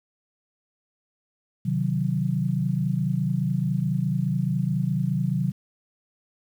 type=chord; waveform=sine; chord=C diminished; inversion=none; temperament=equal; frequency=130.81 / 155.56 / 185 Hz; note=C3 / Eb3 / Gb3; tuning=0 / 0 / 0 cents; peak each=-26 dBFS; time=1.65-5.52 s; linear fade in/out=10 ms; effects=9-bit